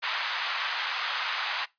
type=band-pass noise; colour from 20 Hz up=pink; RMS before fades=-31 dBFS; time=0.02-1.66 s; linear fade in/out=20 ms; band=960 to 4400 Hz; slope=24 dB/octave; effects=noise-tail reverb RT60 0.2 s tail -21 dB re dry + resampled to 11025 Hz